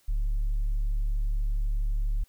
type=tone; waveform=sine; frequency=36.13 Hz; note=D1; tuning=27 cents flat; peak=-21 dBFS; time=0.08-2.24 s; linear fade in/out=10 ms; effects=tanh soft clip ceiling -23 dBFS + white hiss -65 dBFS RMS until 2.28 s